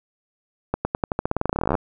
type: accelerating click train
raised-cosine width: 1 ms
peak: -7 dBFS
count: 25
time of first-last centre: 0.74-1.752 s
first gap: 110 ms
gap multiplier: 0.9
effects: none